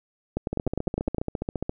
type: two click trains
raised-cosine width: 2 ms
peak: -14 / -12 dBFS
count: 18 / 9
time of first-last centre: 0.53-1.694 / 0.37-1.183 s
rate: 14.6 / 9.84 Hz
effects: none